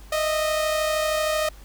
sawtooth tone pair together, 618 / 651 Hz, D#5 / E5, -12 / -22 cents, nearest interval minor second, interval 90 cents, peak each -18 / -27 dBFS, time 0.12-1.49 s, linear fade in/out 5 ms, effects added 50 Hz sine -42 dBFS peak until 1.64 s + pink hiss -51 dBFS RMS until 1.64 s

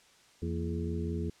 harmonic tone with a mistuned harmonic, 84.5 Hz, E2, 43 cents sharp, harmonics 1 / 2 / 3 / 4 / 5, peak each -34 / -37 / -39 / -40 / -41 dBFS, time 0.42-1.3 s, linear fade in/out 5 ms, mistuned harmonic 3, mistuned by -130 cents, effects white hiss -61 dBFS RMS until 1.4 s + low-pass 7000 Hz 12 dB/octave

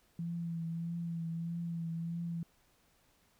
sine tone with vibrato, 167.6 Hz, E3, 29 cents sharp, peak -35 dBFS, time 0.19-2.43 s, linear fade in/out 2 ms, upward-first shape triangle, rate 1.6 Hz, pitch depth 33 cents each way, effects pink hiss -70 dBFS RMS until 3.39 s

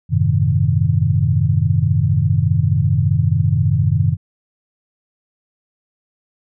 sine chord, F# diminished seventh, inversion none, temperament equal with one note detuned, 92.5 / 107.3 / 130.81 / 155.56 Hz, F#2 / A2 / C3 / Eb3, 0 / -43 / 0 / 0 cents, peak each -18 dBFS, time 0.09-4.17 s, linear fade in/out 50 ms, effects none

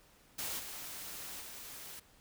white noise with level steps, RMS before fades -39 / -45 / -48 dBFS, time 0.38-2 s, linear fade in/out 10 ms, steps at 0.58 / 1.4 s, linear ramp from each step 20 ms, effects pink hiss -64 dBFS RMS until 2.2 s

